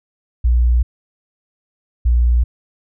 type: tone pair in turn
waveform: sine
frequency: 60.1 / 59.72 Hz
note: B1 / A#1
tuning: -46 / +43 cents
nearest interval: unison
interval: 11 cents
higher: first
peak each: -10 dBFS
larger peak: neither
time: 0.44-0.83 / 2.05-2.44 s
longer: neither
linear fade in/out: 10 ms
effects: none